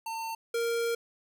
square tone pair in turn, 902 / 465.6 Hz, A5 / A#4, +43 / -2 cents, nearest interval major seventh, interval 1145 cents, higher first, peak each -34 / -28 dBFS, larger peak second, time 0.06-0.35 / 0.54-0.95 s, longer second, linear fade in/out 5 ms, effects none

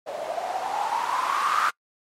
violet noise with low-pass filter sweep, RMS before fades -26 dBFS, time 0.06-1.71 s, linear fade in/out 20 ms, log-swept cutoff 590 to 1300 Hz, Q 8.5, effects noise-tail reverb RT60 0.1 s tail -26 dB re dry + MP3 64 kbps

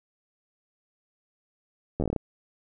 slowing click train, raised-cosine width 2 ms, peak -14 dBFS, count 9, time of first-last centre 2-2.163 s, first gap 11 ms, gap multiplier 1.17, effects none

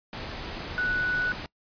sine tone in noise, 1480 Hz, F#6, in tune, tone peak -24 dBFS, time 0.78-1.32 s, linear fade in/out 0 ms, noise pink, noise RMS -36 dBFS, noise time 0.13-1.46 s, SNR +9 dB, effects noise-tail reverb RT60 0.1 s tail -23 dB re dry + resampled to 11025 Hz

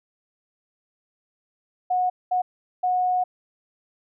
sine tone bursts at uneven times, 730 Hz, F#5, 24 cents flat, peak -19 dBFS, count 3, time 1.9-2.1 / 2.31-2.42 / 2.83-3.24 s, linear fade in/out 10 ms, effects none

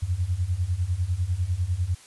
sine beating tone pair, 83.9 / 93.9 Hz, E2 / F#2, +31 / +26 cents, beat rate 10 Hz, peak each -27 / -25 dBFS, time 0.02-1.95 s, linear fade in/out 10 ms, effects white hiss -50 dBFS RMS until 2.06 s + resampled to 24000 Hz

